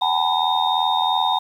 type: tone cluster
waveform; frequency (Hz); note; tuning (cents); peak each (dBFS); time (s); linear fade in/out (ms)
sine; 752 / 830 / 913 / 996 / 3687; F#5 / G#5 / A#5 / B5 / A#7; +28 / -1 / -36 / +14 / -20; -23; 0.01-1.39; 10
effects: tanh soft clip ceiling -5 dBFS + 8-bit